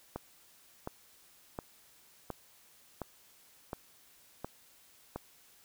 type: click train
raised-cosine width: 1 ms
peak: -23 dBFS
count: 8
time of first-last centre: 0.16-5.16 s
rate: 1.4 Hz
effects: white hiss -62 dBFS RMS until 5.64 s